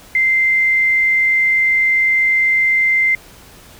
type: tone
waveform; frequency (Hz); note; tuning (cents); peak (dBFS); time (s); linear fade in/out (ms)
sine; 2084; C7; -7; -11; 0.15-3.15; 2
effects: pink hiss -42 dBFS RMS until 3.79 s